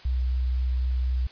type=tone with vibrato; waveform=sine; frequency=63.1 Hz; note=B1; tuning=38 cents sharp; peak=-22 dBFS; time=0.05-1.27 s; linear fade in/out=5 ms; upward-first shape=triangle; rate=4 Hz; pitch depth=11 cents each way; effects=white hiss -49 dBFS RMS until 1.31 s + resampled to 11025 Hz